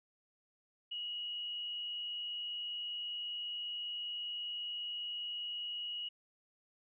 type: tone with frequency modulation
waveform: sine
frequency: 2900 Hz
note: F#7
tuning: 35 cents flat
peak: -38 dBFS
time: 0.91-6.09 s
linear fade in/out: 10 ms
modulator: 85.2 Hz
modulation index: 0.43
effects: none